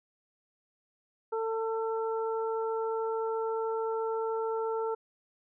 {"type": "harmonic tone", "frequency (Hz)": 447.7, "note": "A4", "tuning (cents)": 30, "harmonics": [1, 2, 3], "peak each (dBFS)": [-30, -36, -40], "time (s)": [1.32, 4.95], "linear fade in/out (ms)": 10, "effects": []}